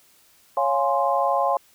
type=chord; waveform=sine; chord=Db major seventh; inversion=none; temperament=equal; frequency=554.4 / 698.5 / 830.6 / 1046.5 Hz; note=Db5 / F5 / Ab5 / C6; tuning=0 / 0 / 0 / 0 cents; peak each=-24 dBFS; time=0.57-1.57 s; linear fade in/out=2 ms; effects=white hiss -57 dBFS RMS until 1.74 s